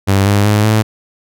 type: tone with pitch steps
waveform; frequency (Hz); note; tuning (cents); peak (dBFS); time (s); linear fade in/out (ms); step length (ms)
sawtooth; 98 / 101.46 / 105.03 / 108.74; G2 / G#2 / G#2 / A2; 0 / -40 / +20 / -20; -5; 0.07-0.83; 20; 190
effects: none